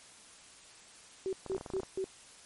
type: tone bursts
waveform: sine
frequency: 381.6 Hz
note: G4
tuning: 47 cents flat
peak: -31 dBFS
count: 4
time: 1.26-2.042 s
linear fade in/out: 0 ms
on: 68 ms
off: 170 ms
type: clicks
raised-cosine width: 1 ms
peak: -28 dBFS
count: 11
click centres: 1.463 / 1.518 / 1.548 / 1.58 / 1.611 / 1.662 / 1.702 / 1.736 / 1.766 / 1.798 / 1.833 s
effects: white hiss -55 dBFS RMS until 2.45 s + MP3 48 kbps

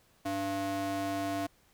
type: ring-modulated tone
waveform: square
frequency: 196.5 Hz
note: G3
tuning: 4 cents sharp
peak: -29 dBFS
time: 0.25-1.47 s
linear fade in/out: 10 ms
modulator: 489 Hz
effects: pink hiss -66 dBFS RMS until 1.73 s

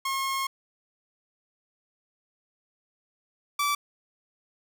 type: tone pair in turn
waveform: sawtooth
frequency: 1079 / 1158.3 Hz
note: C#6 / D6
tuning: -47 / -24 cents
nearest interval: minor second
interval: 123 cents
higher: second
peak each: -23 / -20 dBFS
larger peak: second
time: 0.05-0.47 / 3.59-3.75 s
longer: first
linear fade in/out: 5 ms
effects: none

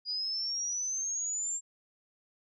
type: exponential sweep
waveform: sine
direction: up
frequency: 4870 to 7459 Hz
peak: -31 dBFS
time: 0.05-1.61 s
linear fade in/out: 50 ms
effects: none

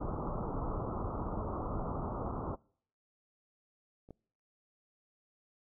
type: low-pass noise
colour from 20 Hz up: pink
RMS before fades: -37 dBFS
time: 0-2.56 s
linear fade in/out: 20 ms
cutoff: 1300 Hz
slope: 96 dB/octave
type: clicks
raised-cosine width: 2 ms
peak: -43 / -34 dBFS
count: 2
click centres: 4.089 / 4.107 s
effects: noise-tail reverb RT60 0.6 s tail -26 dB re dry

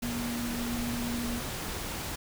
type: tone in noise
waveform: sine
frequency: 238.5 Hz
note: A#3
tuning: 40 cents sharp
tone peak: -32 dBFS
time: 0.02-1.4 s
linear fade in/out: 10 ms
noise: pink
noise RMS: -36 dBFS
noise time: 0.02-2.16 s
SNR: +1 dB
effects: none

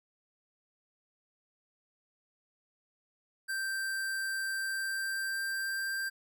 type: tone with pitch glide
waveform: square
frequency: 1568 to 1578.9 Hz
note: G6 to G6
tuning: 0 to +12 cents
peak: -33 dBFS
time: 3.48-6.1 s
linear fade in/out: 20 ms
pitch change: +12 cents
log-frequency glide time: 4.53-5.92 s
effects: none

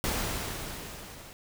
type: noise with level ramp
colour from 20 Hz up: pink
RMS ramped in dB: -29 to -48 dBFS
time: 0.04-1.33 s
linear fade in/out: 0 ms
effects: none

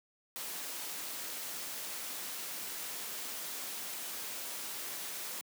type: noise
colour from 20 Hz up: white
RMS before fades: -41 dBFS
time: 0.36-5.41 s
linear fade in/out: 0 ms
effects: high-pass 200 Hz 12 dB/octave

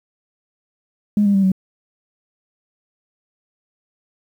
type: tone with pitch steps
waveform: sine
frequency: 207.5 / 201.1 / 194.95 / 188.96 Hz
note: G#3 / G3 / G3 / F#3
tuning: -1 / +44 / -9 / +37 cents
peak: -11 dBFS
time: 1.17-1.518 s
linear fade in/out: 2 ms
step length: 87 ms
effects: tanh soft clip ceiling -7 dBFS + 8-bit

